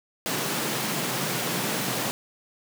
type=high-pass noise; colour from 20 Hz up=pink; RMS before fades=-28 dBFS; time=0.26-2.11 s; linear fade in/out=0 ms; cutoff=120 Hz; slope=96 dB/octave; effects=none